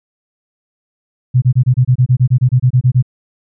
sine tone bursts, 126.2 Hz, B2, 38 cents sharp, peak -6 dBFS, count 16, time 1.34-3.026 s, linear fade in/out 20 ms, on 81 ms, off 26 ms, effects none

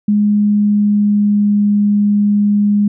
sine tone with pitch glide, 207.7 to 205.7 Hz, G#3 to G#3, 0 to -16 cents, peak -9 dBFS, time 0.08-2.88 s, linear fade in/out 5 ms, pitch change -16 cents, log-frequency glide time 0.19-1.63 s, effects none

